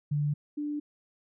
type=tone pair in turn; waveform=sine; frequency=146.83 / 295 Hz; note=D3 / D4; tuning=0 / +8 cents; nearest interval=octave; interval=1208 cents; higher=second; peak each=-25 / -30 dBFS; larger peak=first; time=0.11-0.34 / 0.57-0.8 s; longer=neither; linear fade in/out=10 ms; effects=none